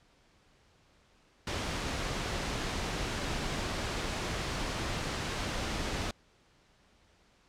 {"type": "noise", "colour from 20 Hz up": "pink", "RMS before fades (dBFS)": -34, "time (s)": [1.47, 6.11], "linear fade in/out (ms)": 2, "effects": ["pink hiss -65 dBFS RMS until 7.48 s", "low-pass 6000 Hz 12 dB/octave"]}